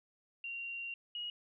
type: tone pair in turn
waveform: sine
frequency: 2761 / 2892 Hz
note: F7 / F#7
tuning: -20 / -40 cents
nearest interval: minor second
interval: 80 cents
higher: second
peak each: -39 / -38 dBFS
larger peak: second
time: 0.44-0.94 / 1.15-1.3 s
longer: first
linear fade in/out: 2 ms
effects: none